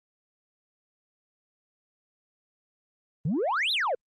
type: exponential two-way sweep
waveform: sine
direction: up then down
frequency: 131.8 to 4200 to 458.1 Hz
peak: -22 dBFS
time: 3.25-3.95 s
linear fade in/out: 5 ms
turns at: 3.72 s
effects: tanh soft clip ceiling -22 dBFS + Opus 32 kbps